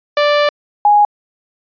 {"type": "tone pair in turn", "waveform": ["sawtooth", "sine"], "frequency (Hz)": [587, 828.5], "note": ["D5", "G#5"], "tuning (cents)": [-1, -4], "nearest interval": "tritone", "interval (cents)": 597, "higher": "second", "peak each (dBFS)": -6, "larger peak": "neither", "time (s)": [[0.17, 0.49], [0.85, 1.05]], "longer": "first", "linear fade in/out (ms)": 2, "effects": ["resampled to 11025 Hz"]}